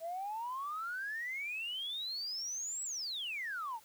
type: exponential two-way sweep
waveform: sine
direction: up then down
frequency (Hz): 642 to 7902 to 847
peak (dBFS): -36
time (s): 0-3.8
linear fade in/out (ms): 50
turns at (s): 2.83
effects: tanh soft clip ceiling -32 dBFS + white hiss -62 dBFS RMS until 3.84 s